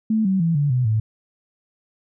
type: tone with pitch steps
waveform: sine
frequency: 219.1 / 190.74 / 166.05 / 144.55 / 125.84 / 109.55 Hz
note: A3 / G3 / E3 / D3 / B2 / A2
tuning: -7 / -47 / +13 / -27 / +33 / -7 cents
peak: -16 dBFS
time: 0.1-1 s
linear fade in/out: 5 ms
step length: 150 ms
effects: none